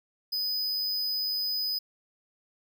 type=tone; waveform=square; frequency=4999 Hz; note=D#8; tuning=7 cents sharp; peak=-28 dBFS; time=0.32-1.79 s; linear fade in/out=10 ms; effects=none